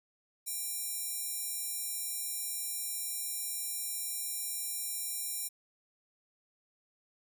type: tone with high-pass filter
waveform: square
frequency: 791 Hz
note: G5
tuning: 15 cents sharp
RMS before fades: -37 dBFS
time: 0.46-5.49 s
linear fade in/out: 20 ms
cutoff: 8800 Hz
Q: 1.5
effects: none